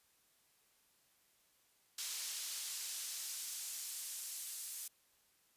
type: noise with high-pass filter sweep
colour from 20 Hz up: brown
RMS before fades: -44 dBFS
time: 1.98-4.88 s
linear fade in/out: 5 ms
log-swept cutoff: 5000 to 8500 Hz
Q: 0.9
effects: white hiss -73 dBFS RMS until 5.56 s + resampled to 32000 Hz